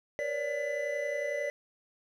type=tone cluster; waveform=triangle; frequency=476.3 / 554 / 585 / 2003 Hz; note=A#4 / C#5 / D5 / B6; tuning=+37 / -1 / -7 / +24 cents; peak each=-38 / -37 / -31 / -35 dBFS; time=0.19-1.5 s; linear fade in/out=0 ms; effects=none

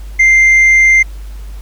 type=tone with tanh clipping; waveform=sine; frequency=2093 Hz; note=C7; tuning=in tune; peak=-5 dBFS; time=0.19-1.03 s; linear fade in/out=10 ms; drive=2 dB; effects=added 50 Hz sine -24 dBFS peak until 1.61 s + pink hiss -43 dBFS RMS until 1.61 s

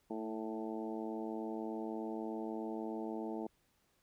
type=harmonic tone with a mistuned harmonic; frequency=110 Hz; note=A2; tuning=in tune; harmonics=2 / 3 / 4 / 5 / 6 / 7 / 8; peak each=-43 / -42 / -45 / -52 / -49 / -51 / -50 dBFS; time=0.1-3.47 s; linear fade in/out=5 ms; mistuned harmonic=2; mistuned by=+26 cents; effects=pink hiss -75 dBFS RMS until 4.02 s

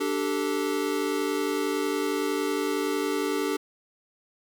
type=chord; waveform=square; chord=D suspended fourth; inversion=none; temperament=equal with one note detuned; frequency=293.7 / 389.1 / 440 Hz; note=D4 / G4 / A4; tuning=0 / -13 / 0 cents; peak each=-30 / -30 / -31 dBFS; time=0-3.57 s; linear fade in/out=10 ms; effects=none

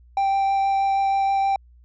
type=tone with vibrato; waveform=triangle; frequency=784 Hz; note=G5; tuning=in tune; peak=-16 dBFS; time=0.17-1.56 s; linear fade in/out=2 ms; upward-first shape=triangle; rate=6.3 Hz; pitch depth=9 cents each way; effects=added 60 Hz sine -48 dBFS peak until 1.84 s + resampled to 16000 Hz

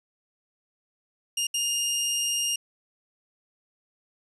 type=tone bursts at uneven times; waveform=20% pulse; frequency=2826 Hz; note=F7; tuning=20 cents sharp; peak=-20 dBFS; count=2; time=1.37-1.47 / 1.54-2.56 s; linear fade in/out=5 ms; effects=resampled to 32000 Hz

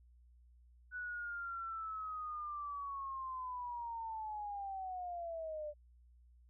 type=linear sweep; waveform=sine; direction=down; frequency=1488 to 587.3 Hz; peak=-40 dBFS; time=0.91-5.74 s; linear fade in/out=50 ms; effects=added 60 Hz sine -61 dBFS peak until 6.49 s

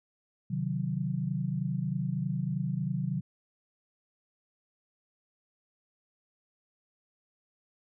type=chord; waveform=sine; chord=C diminished; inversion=none; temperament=equal with one note detuned; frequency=132.33 / 155.56 / 185 Hz; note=C3 / Eb3 / Gb3; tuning=+20 / 0 / 0 cents; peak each=-33 dBFS; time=0.5-3.21 s; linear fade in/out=10 ms; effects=none

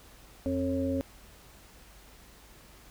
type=harmonic tone with a mistuned harmonic; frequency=89.2 Hz; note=F2; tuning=37 cents sharp; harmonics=1 / 3 / 5 / 6; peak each=-35 / -29 / -40 / -33 dBFS; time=0.46-1.01 s; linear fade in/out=0 ms; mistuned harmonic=6; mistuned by=+41 cents; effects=added 50 Hz sine -57 dBFS peak until 2.9 s + pink hiss -55 dBFS RMS until 2.9 s

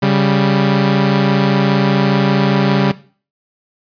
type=tone pair together; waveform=sawtooth; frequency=139.3 / 196.43 Hz; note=C#3 / G3; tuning=+9 / +4 cents; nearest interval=tritone; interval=595 cents; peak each=-10 dBFS; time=0.02-2.92 s; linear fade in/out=10 ms; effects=noise-tail reverb RT60 0.4 s tail -17 dB re dry + resampled to 11025 Hz

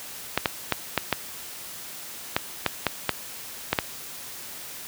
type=clicks; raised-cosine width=0.3 ms; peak=-4 dBFS; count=11; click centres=0.376 / 0.458 / 0.723 / 0.977 / 1.127 / 2.365 / 2.663 / 2.867 / 3.093 / 3.73 / 3.788 s; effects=white hiss -39 dBFS RMS until 4.87 s + high-pass 60 Hz 12 dB/octave

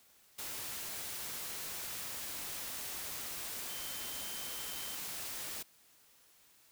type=tone in noise; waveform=sine; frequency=3100 Hz; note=G7; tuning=20 cents flat; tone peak=-50 dBFS; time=3.69-4.96 s; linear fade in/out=10 ms; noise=white; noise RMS=-42 dBFS; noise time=0.38-5.63 s; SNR=-11 dB; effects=white hiss -65 dBFS RMS until 6.71 s

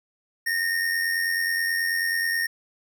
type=tone with amplitude modulation; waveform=square; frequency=1841 Hz; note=A#6; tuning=22 cents flat; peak=-21 dBFS; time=0.46-2.47 s; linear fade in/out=10 ms; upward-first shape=sine; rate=89.3 Hz; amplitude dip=50%; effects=none

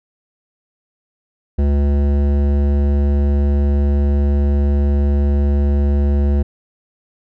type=tone with hard clipping; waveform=triangle; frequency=71.2 Hz; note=C#2; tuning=47 cents sharp; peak=-14 dBFS; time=1.58-6.43 s; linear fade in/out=10 ms; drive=18 dB; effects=none

